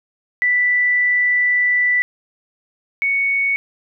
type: tone pair in turn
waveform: sine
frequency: 1975.5 / 2223 Hz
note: B6 / C#7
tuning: 0 / +4 cents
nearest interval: major second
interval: 204 cents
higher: second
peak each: -13 / -15 dBFS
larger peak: first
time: 0.42-2.02 / 3.02-3.56 s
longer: first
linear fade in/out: 0 ms
effects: none